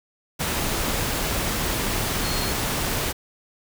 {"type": "tone in noise", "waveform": "sine", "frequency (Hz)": 4276, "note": "C8", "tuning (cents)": 37, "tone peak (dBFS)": -32, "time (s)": [2.23, 2.52], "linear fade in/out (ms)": 20, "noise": "pink", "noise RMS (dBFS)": -25, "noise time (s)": [0.39, 3.13], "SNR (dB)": -10, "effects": []}